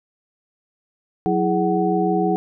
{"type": "tone cluster", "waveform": "sine", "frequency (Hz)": [182.7, 329.7, 416, 746], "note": ["F#3", "E4", "G#4", "F#5"], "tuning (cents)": [-22, 0, 3, 14], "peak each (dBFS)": -22, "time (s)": [1.26, 2.36], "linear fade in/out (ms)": 0, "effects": []}